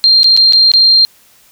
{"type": "tone with dropouts", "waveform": "sine", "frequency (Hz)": 4186, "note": "C8", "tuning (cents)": 0, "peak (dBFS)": -4, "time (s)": [0.04, 1.05], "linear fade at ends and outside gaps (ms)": 0, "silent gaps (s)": [[0.232, 0.243], [0.366, 0.374], [0.524, 0.533], [0.717, 0.737]], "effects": ["white hiss -47 dBFS RMS until 1.51 s"]}